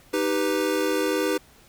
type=chord; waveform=square; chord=Eb augmented; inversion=none; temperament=equal; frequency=311.1 / 392 / 493.9 Hz; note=Eb4 / G4 / B4; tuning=0 / 0 / 0 cents; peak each=-27 dBFS; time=0.13-1.38 s; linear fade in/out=10 ms; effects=pink hiss -54 dBFS RMS until 1.68 s